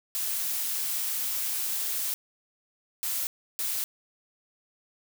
blue noise bursts at uneven times, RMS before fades -30 dBFS, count 3, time 0.15-2.14 / 3.03-3.27 / 3.59-3.84 s, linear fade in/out 0 ms, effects none

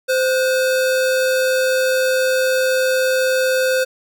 square tone pair together, 518 / 1454.2 Hz, C5 / F#6, -17 / -30 cents, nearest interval octave + tritone, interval 1787 cents, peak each -16 / -24 dBFS, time 0.08-3.85 s, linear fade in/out 20 ms, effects none

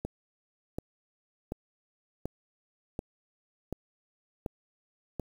click train, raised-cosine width 2 ms, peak -20 dBFS, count 8, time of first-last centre 0.05-5.197 s, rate 1.36 Hz, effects 8-bit

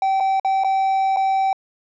triangle tone with dropouts, 772 Hz, G5, 27 cents flat, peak -14 dBFS, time 0.02-1.53 s, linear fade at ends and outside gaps 2 ms, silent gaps 0.201-0.205 / 0.398-0.447 / 0.637-0.645 / 1.163-1.169 s, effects resampled to 16000 Hz

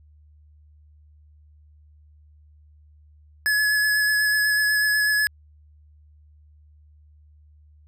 square tone with vibrato, 1701 Hz, G#6, 41 cents sharp, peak -19 dBFS, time 3.46-5.27 s, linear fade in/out 0 ms, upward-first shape sine, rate 8.1 Hz, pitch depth 15 cents each way, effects added 75 Hz sine -50 dBFS peak until 7.87 s

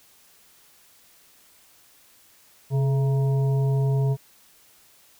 harmonic tone with a mistuned harmonic, 134.2 Hz, C3, 44 cents sharp, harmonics 1 / 3 / 5 / 7, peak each -19 / -31 / -38 / -41 dBFS, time 2.7-4.17 s, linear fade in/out 50 ms, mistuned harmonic 3, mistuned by +83 cents, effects white hiss -56 dBFS RMS until 5.19 s

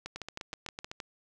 two click trains, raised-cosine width 0.2 ms, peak -21 / -22 dBFS, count 7 / 7, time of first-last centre 0.06-1.002 / 0.16-0.915 s, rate 6.37 / 7.95 Hz, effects none

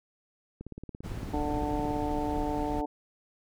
click train, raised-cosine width 3 ms, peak -27 dBFS, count 25, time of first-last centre 0.61-1.966 s, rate 17.7 Hz
brown noise, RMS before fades -36 dBFS, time 1.03-2.82 s, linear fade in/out 20 ms
harmonic tone, 147.9 Hz, D3, 13 cents sharp, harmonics 2 / 3 / 4 / 5 / 6, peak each -32 / -37 / -39 / -36 / -36 dBFS, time 1.33-2.86 s, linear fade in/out 10 ms
effects none

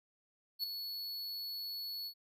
square tone with ADSR envelope, 4403 Hz, C#8, 13 cents flat, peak -32 dBFS, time 0.59-2.14 s, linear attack 45 ms, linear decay 6 ms, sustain -8 dB, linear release 75 ms, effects none

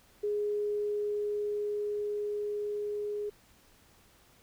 sine tone with level ramp, 415.3 Hz, G#4, in tune, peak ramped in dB -28 to -32 dBFS, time 0.23-3.3 s, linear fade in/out 10 ms, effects pink hiss -62 dBFS RMS until 4.42 s

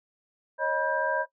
sine tone cluster, 545 / 620 / 972 / 1587 Hz, C#5 / D#5 / B5 / G6, -29 / -6 / -28 / +21 cents, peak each -30 dBFS, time 0.58-1.26 s, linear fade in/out 50 ms, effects noise-tail reverb RT60 0.1 s tail -17 dB re dry

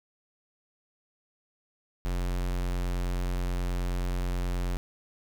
square tone, 44.7 Hz, F1, 41 cents sharp, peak -28 dBFS, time 2.05-4.77 s, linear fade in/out 0 ms, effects none

